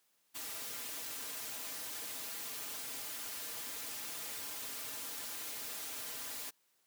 white noise with comb filter, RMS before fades -43 dBFS, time 0.34-6.51 s, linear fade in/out 20 ms, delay 5.4 ms, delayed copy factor -1, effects white hiss -75 dBFS RMS until 6.86 s + high-pass 150 Hz 12 dB/octave

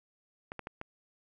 clicks, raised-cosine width 0.5 ms, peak -24 dBFS, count 4, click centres 0.519 / 0.593 / 0.671 / 0.814 s, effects none

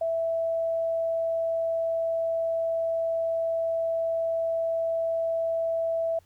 sine tone, 659.3 Hz, E5, in tune, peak -24 dBFS, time 0.01-6.19 s, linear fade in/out 5 ms, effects added 89 Hz sine -58 dBFS peak until 6.25 s + pink hiss -65 dBFS RMS until 6.25 s

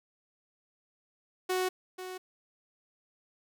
sawtooth tone with echo, 369.5 Hz, F#4, 2 cents flat, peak -24 dBFS, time 1.49-1.69 s, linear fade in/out 10 ms, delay 490 ms, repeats 1, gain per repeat -11 dB, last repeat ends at 2.18 s, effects none

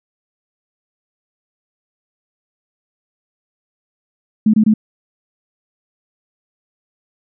sine tone bursts, 215.8 Hz, A3, 33 cents flat, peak -8 dBFS, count 3, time 4.46-4.739 s, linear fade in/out 5 ms, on 77 ms, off 24 ms, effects none

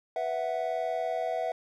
triangle chord, B suspended fourth, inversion none, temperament equal, 493.9 / 659.3 / 740 Hz, B4 / E5 / F#5, 0 / 0 / 0 cents, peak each -34 / -29 / -31 dBFS, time 0.16-1.52 s, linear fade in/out 2 ms, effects none

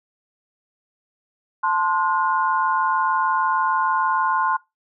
sine chord, F# diminished, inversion first, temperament equal with one note detuned, 880 / 1046.5 / 1442 Hz, A5 / C6 / F#6, 0 / 0 / -45 cents, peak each -23 / -20 / -25 dBFS, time 1.63-4.57 s, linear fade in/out 10 ms, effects noise-tail reverb RT60 0.2 s tail -21 dB re dry

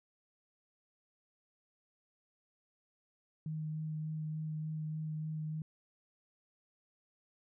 sine tone with vibrato, 155.56 Hz, D#3, in tune, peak -36 dBFS, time 3.46-5.62 s, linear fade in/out 2 ms, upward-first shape sine, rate 3.4 Hz, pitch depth 11 cents each way, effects none

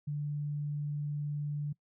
sine tone, 146.83 Hz, D3, in tune, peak -32 dBFS, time 0.07-1.73 s, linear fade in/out 10 ms, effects noise-tail reverb RT60 0.1 s tail -23 dB re dry

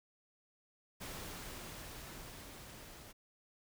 pink noise with level ramp, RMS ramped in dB -45 to -54 dBFS, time 1-3.13 s, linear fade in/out 20 ms, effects none

